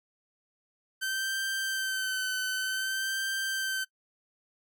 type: tone with vibrato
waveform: sawtooth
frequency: 1543 Hz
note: G6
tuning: 28 cents flat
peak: -26 dBFS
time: 1.01-3.85 s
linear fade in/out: 20 ms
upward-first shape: sine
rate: 0.54 Hz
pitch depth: 30 cents each way
effects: noise-tail reverb RT60 0.1 s tail -22 dB re dry